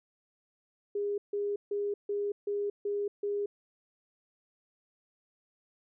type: tone bursts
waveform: sine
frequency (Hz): 407.9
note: G#4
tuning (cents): -31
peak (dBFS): -29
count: 7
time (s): 0.95-3.46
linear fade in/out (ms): 5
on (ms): 230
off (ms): 150
effects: none